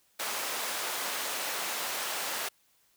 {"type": "high-pass noise", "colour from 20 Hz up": "pink", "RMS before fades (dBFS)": -34, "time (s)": [0.19, 2.49], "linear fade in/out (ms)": 10, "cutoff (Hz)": 640, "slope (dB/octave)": 12, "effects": ["white hiss -68 dBFS RMS until 2.96 s"]}